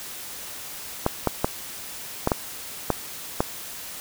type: clicks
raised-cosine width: 1 ms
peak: -5 dBFS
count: 7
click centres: 1.064 / 1.273 / 1.445 / 2.274 / 2.318 / 2.903 / 3.405 s
effects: white hiss -37 dBFS RMS until 4 s